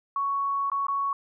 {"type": "tone with dropouts", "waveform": "sine", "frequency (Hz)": 1113, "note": "C#6", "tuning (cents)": 7, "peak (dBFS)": -24, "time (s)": [0.16, 1.13], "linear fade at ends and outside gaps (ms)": 2, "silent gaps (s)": [[0.7, 0.717], [0.868, 0.883]], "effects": []}